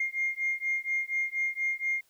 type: beating tone pair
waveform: sine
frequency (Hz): 2120 / 2124.2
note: C7 / C7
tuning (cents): +22 / +26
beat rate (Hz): 4.2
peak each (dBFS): -30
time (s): 0-2.01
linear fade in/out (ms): 5
effects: tanh soft clip ceiling -21 dBFS + white hiss -67 dBFS RMS until 2.09 s